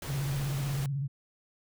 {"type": "noise", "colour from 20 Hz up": "pink", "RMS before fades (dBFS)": -40, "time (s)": [0.02, 0.86], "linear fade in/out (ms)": 2}
{"type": "tone with vibrato", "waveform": "sine", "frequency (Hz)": 138.59, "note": "C#3", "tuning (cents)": 0, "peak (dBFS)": -29, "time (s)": [0.08, 1.08], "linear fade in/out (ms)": 20, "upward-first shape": "square", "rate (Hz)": 16, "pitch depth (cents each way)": 66}
{"effects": []}